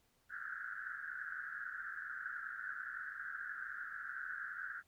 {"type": "band-pass noise", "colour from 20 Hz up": "pink", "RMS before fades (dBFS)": -45, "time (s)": [0.29, 4.83], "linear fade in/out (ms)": 50, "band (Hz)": [1400, 1700], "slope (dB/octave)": 96, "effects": ["pink hiss -75 dBFS RMS until 4.87 s"]}